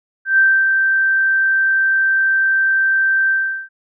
sine tone with ADSR envelope, 1563 Hz, G6, 6 cents flat, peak -8 dBFS, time 0.25-3.69 s, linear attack 130 ms, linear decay 270 ms, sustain -4 dB, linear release 390 ms, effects none

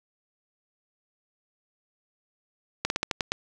slowing click train, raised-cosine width 0.2 ms, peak -8 dBFS, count 7, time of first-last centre 2.85-3.32 s, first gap 51 ms, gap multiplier 1.17, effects none

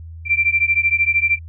sine beating tone pair, 2349 / 2362 Hz, D7 / D7, 0 / +9 cents, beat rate 13 Hz, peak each -17 dBFS, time 0.25-1.39 s, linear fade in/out 50 ms, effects added 82 Hz sine -32 dBFS peak until 1.48 s

